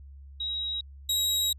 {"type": "tone pair in turn", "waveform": ["sine", "sawtooth"], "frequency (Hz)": [3827, 3827], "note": ["A#7", "A#7"], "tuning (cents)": [45, 45], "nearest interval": "unison", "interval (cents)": 0, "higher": "neither", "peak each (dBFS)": [-29, -21], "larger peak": "second", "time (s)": [[0.4, 0.81], [1.09, 1.53]], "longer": "second", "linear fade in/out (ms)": 5, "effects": ["added 69 Hz sine -44 dBFS peak until 1.58 s", "resampled to 32000 Hz"]}